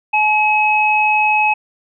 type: tone pair together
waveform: sine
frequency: 852 / 2560 Hz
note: G#5 / D#7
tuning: +44 / +49 cents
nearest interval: octave + perfect fifth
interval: 1905 cents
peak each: -14 dBFS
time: 0.13-1.54 s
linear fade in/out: 10 ms
effects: none